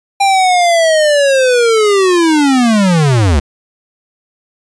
square linear sweep, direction down, 800 to 65.41 Hz, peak -8 dBFS, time 0.2-3.4 s, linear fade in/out 10 ms, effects resampled to 22050 Hz

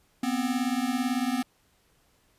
square beating tone pair, 243.2 / 261.2 Hz, B3 / C4, -26 / -3 cents, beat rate 18 Hz, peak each -29 dBFS, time 0.23-1.43 s, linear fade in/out 5 ms, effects pink hiss -66 dBFS RMS until 2.38 s + resampled to 32000 Hz

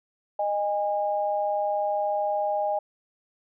sine tone pair together, 616 / 816.6 Hz, D#5 / G#5, -17 / -29 cents, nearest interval perfect fourth, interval 488 cents, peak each -26 dBFS, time 0.39-2.79 s, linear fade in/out 5 ms, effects none

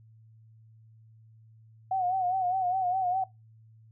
sine tone with vibrato, 740 Hz, F#5, in tune, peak -25 dBFS, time 1.91-3.24 s, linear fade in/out 5 ms, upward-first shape sine, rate 4.9 Hz, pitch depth 70 cents each way, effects noise-tail reverb RT60 0.2 s tail -20 dB re dry + added 111 Hz sine -53 dBFS peak until 3.91 s

